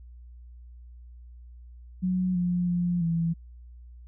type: tone with pitch steps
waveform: sine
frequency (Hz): 183.7 / 177.3 / 175.5 / 166.7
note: F#3 / F3 / F3 / E3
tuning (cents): -12 / +26 / +9 / +20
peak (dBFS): -23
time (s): 2.02-3.34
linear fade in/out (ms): 20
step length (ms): 330
effects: added 60 Hz sine -44 dBFS peak until 4.07 s